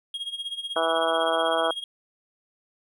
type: tone with tremolo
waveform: triangle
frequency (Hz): 3266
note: G#7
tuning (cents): -30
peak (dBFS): -26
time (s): 0.14-1.84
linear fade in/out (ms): 2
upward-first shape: sine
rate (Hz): 16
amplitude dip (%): 80
type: harmonic tone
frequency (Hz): 163.8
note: E3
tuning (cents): -11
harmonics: 2 / 3 / 4 / 5 / 6 / 7 / 8 / 9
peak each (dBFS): -35 / -29 / -25 / -31 / -32 / -31 / -31 / -32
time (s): 0.76-1.71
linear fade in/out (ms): 2
effects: none